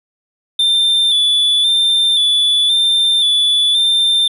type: tone with vibrato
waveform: triangle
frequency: 3520 Hz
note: A7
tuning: in tune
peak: -9 dBFS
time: 0.59-4.28 s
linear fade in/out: 5 ms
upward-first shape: square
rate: 0.95 Hz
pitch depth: 32 cents each way
effects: resampled to 32000 Hz